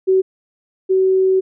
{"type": "tone pair in turn", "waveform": "sine", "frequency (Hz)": [378.2, 378.2], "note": ["F#4", "F#4"], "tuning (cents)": [38, 38], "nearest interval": "unison", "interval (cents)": 0, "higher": "neither", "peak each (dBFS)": [-10, -11], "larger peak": "first", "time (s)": [[0.07, 0.22], [0.89, 1.41]], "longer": "second", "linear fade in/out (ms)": 20, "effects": []}